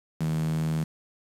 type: tone with high-pass filter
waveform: sawtooth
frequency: 79 Hz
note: D#2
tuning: 27 cents sharp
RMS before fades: -27 dBFS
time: 0.2-0.84 s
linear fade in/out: 5 ms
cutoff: 170 Hz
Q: 9.2
effects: resampled to 32000 Hz + 8-bit